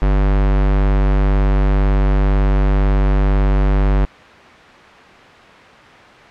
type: tone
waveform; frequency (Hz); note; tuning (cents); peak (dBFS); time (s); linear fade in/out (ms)
square; 49; G1; 0; -12; 0.02-4.05; 0
effects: white hiss -39 dBFS RMS until 6.3 s + low-pass 2000 Hz 12 dB/octave